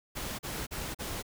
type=noise bursts; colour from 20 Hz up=pink; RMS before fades=-37 dBFS; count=4; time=0.15-1.227 s; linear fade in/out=20 ms; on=240 ms; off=39 ms; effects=none